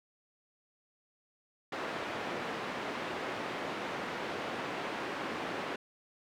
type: band-pass noise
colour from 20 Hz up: pink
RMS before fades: -38 dBFS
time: 1.72-5.76 s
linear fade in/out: 5 ms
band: 280 to 2400 Hz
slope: 12 dB/octave
effects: none